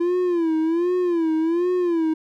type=tone with vibrato; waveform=triangle; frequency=338.9 Hz; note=E4; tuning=48 cents sharp; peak=-16 dBFS; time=0-2.14 s; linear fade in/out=10 ms; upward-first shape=sine; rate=1.3 Hz; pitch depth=120 cents each way; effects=none